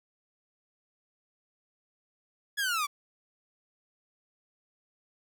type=linear sweep; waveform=sawtooth; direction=down; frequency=1706 to 1123 Hz; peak=-24 dBFS; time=2.57-2.87 s; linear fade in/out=20 ms; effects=none